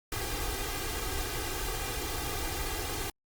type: noise with comb filter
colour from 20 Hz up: pink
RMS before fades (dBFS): -34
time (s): 0.12-3.1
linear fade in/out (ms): 2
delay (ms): 2.5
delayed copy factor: +0.95
effects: Opus 48 kbps